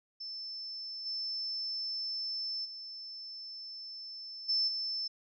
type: tone with level steps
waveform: sine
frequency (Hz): 5290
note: E8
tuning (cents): +5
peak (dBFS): -39 / -34 / -42 / -27 / -33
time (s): 0.2-5.08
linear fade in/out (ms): 10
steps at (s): 1.05 / 2.64 / 4.48 / 4.67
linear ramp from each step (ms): 20
effects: none